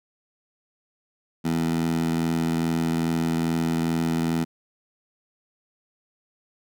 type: tone with high-pass filter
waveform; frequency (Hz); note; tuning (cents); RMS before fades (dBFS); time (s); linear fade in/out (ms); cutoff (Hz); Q
15% pulse; 82.41; E2; 0; -24; 1.44-4.45; 20; 200; 2.8
effects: none